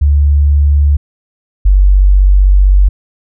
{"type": "tone pair in turn", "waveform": "sine", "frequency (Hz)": [72.1, 47.81], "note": ["D2", "G1"], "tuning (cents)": [-31, -43], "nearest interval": "perfect fifth", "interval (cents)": 712, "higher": "first", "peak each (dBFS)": [-5, -3], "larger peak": "second", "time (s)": [[0.01, 0.97], [1.65, 2.89]], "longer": "second", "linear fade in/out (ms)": 10, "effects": []}